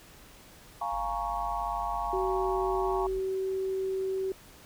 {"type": "chord", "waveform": "sine", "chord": "Bb minor seventh", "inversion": "second", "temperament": "equal with one note detuned", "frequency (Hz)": [698.5, 834.5, 932.3, 1108.7], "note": ["F5", "Ab5", "Bb5", "Db6"], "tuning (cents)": [0, 8, 0, 0], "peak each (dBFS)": -35, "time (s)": [0.81, 3.07], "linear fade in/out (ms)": 5}
{"type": "tone", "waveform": "triangle", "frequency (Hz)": 46.95, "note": "F#1", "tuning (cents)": 26, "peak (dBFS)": -38, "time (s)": [0.92, 3.2], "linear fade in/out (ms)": 10}
{"type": "tone with pitch glide", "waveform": "sine", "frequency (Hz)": [377.1, 381.5], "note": ["F#4", "G4"], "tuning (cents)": [33, -47], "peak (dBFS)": -28, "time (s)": [2.13, 4.32], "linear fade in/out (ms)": 2, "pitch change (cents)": 20, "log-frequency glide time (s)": [2.31, 3.52]}
{"effects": ["pink hiss -53 dBFS RMS until 4.65 s"]}